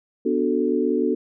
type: chord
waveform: sine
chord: B minor seventh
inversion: none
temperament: equal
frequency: 246.9 / 293.7 / 370 / 440 Hz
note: B3 / D4 / F#4 / A4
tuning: 0 / 0 / 0 / 0 cents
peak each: -24 dBFS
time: 0.25-1.15 s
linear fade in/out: 10 ms
effects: none